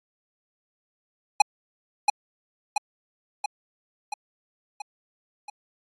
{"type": "tone with echo", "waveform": "square", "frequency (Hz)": 830.6, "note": "G#5", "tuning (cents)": 0, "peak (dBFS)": -12, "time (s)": [1.4, 1.42], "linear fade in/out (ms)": 5, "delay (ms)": 680, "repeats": 6, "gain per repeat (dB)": -4, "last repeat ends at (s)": 5.5, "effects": ["AAC 32 kbps"]}